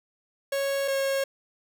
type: tone pair in turn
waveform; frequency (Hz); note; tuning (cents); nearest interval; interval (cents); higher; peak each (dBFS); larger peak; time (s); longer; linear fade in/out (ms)
45% pulse; 552 / 545; C#5 / C#5; -7 / -29; unison; 22; first; -25 / -24; second; 0.52-0.88 / 0.88-1.24; neither; 5
effects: none